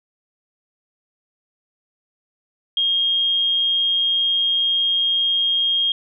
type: tone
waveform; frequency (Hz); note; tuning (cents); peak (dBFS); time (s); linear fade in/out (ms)
sine; 3239; G#7; -44; -16; 2.77-5.92; 2
effects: none